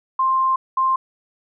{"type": "tone pair in turn", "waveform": "sine", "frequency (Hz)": [1052, 1052], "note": ["C6", "C6"], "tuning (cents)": [9, 9], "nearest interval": "unison", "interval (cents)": 0, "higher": "neither", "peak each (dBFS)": -15, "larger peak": "neither", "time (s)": [[0.19, 0.56], [0.77, 0.96]], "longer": "first", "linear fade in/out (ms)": 5, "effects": []}